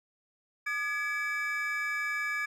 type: tone cluster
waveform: triangle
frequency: 1213 / 1685 / 2303 Hz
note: D#6 / G#6 / D7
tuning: -44 / +25 / -34 cents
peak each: -37 / -31 / -32 dBFS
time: 0.66-2.46 s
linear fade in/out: 10 ms
effects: none